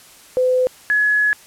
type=tone pair in turn; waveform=sine; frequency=508 / 1693 Hz; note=B4 / G#6; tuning=+49 / +33 cents; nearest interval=octave + major sixth; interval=2084 cents; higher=second; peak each=-13 dBFS; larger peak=neither; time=0.37-0.67 / 0.9-1.33 s; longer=second; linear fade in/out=0 ms; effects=white hiss -45 dBFS RMS until 1.46 s + low-pass 12000 Hz 12 dB/octave